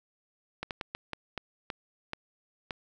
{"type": "slowing click train", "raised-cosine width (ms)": 0.3, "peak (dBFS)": -18, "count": 9, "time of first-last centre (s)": [0.63, 2.708], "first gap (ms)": 78, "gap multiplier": 1.33, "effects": []}